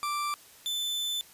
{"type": "tone pair in turn", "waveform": "40% pulse", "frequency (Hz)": [1174.7, 3520], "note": ["D6", "A7"], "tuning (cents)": [0, 0], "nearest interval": "octave + perfect fifth", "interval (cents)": 1900, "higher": "second", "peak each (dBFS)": -28, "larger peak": "neither", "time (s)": [[0.03, 0.34], [0.66, 1.21]], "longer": "second", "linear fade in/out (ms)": 0, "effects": ["white hiss -54 dBFS RMS until 1.33 s", "resampled to 32000 Hz"]}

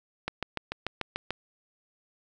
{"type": "click train", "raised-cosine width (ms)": 0.3, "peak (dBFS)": -14, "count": 8, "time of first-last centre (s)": [0.28, 1.306], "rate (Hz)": 6.82, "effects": []}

